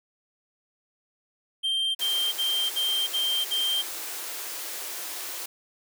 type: tone bursts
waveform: triangle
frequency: 3159 Hz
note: G7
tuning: 13 cents sharp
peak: -22 dBFS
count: 6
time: 1.63-3.825 s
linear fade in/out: 20 ms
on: 320 ms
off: 55 ms
type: high-pass noise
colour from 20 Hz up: white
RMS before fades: -35 dBFS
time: 1.99-5.46 s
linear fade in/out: 5 ms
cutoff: 290 Hz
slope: 96 dB/octave
effects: none